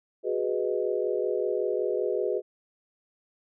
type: chord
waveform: sine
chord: G# minor seventh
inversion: third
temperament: equal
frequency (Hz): 370 / 415.3 / 493.9 / 622.3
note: F#4 / G#4 / B4 / D#5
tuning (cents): 0 / 0 / 0 / 0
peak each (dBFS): -30 / -29 / -30 / -34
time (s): 0.23-2.42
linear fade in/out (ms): 50
effects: none